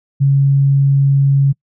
sine tone, 138.5 Hz, C#3, 1 cent flat, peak -8 dBFS, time 0.2-1.53 s, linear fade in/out 20 ms, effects noise-tail reverb RT60 0.1 s tail -26 dB re dry

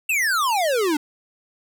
square exponential sweep, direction down, 2752 to 284.6 Hz, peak -19 dBFS, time 0.09-0.97 s, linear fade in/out 5 ms, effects none

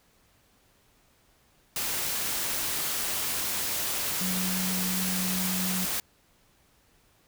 sine tone in noise, 185 Hz, F#3, in tune, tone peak -30 dBFS, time 4.21-5.85 s, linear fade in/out 2 ms, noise white, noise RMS -30 dBFS, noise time 1.76-6 s, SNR -3 dB, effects pink hiss -64 dBFS RMS until 7.27 s

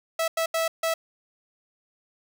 sawtooth tone bursts at uneven times, 654 Hz, E5, 14 cents flat, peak -19 dBFS, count 4, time 0.19-0.28 / 0.37-0.46 / 0.54-0.68 / 0.83-0.94 s, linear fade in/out 5 ms, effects none

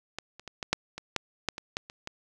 clicks, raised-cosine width 0.2 ms, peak -17 / -28 / -23 / -16 / -6 / -21 / -9 / -9 / -20 / -13 / -26 / -19 dBFS, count 12, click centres 0.186 / 0.396 / 0.477 / 0.628 / 0.73 / 0.98 / 1.163 / 1.487 / 1.581 / 1.769 / 1.899 / 2.074 s, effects none

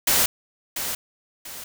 white noise with echo, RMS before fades -19 dBFS, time 0.07-0.26 s, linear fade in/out 5 ms, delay 690 ms, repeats 2, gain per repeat -9 dB, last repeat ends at 1.64 s, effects none

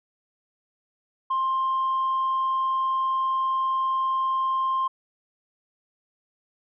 sine tone, 1055 Hz, C6, 14 cents sharp, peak -20 dBFS, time 1.3-4.88 s, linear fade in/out 10 ms, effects tanh soft clip ceiling -19 dBFS

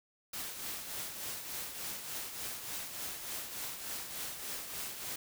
white noise with tremolo, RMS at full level -39 dBFS, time 0.33-5.16 s, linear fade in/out 5 ms, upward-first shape triangle, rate 3.4 Hz, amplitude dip 55%, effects none

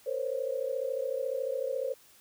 sine tone cluster, 460.9 / 519 / 553 Hz, A#4 / C5 / C#5, -20 / -14 / -4 cents, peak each -37 / -32 / -35 dBFS, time 0.06-1.94 s, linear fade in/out 10 ms, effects white hiss -59 dBFS RMS until 2.2 s

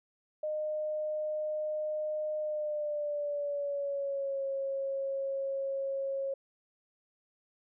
sine tone with pitch glide, 612 to 545.2 Hz, D#5 to C#5, -29 to -29 cents, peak -31 dBFS, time 0.43-6.34 s, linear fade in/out 5 ms, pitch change -200 cents, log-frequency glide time 2.38-4.44 s, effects none

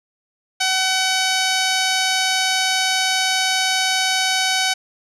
10% pulse tone with low-pass filter, 755 Hz, F#5, 35 cents sharp, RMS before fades -19 dBFS, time 0.6-4.74 s, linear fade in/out 10 ms, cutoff 7300 Hz, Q 4.9, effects none

